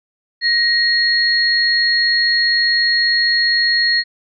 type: tone pair together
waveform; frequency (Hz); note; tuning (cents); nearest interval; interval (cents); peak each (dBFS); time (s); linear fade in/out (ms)
sine; 1884 / 4301; A#6 / C8; +18 / +47; octave + major second; 1429; -15; 0.41-4.04; 50
effects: none